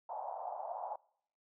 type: band-pass noise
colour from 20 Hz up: white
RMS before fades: -42 dBFS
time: 0.09-0.96 s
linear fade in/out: 5 ms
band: 650 to 870 Hz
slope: 48 dB/octave
effects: noise-tail reverb RT60 0.7 s tail -25 dB re dry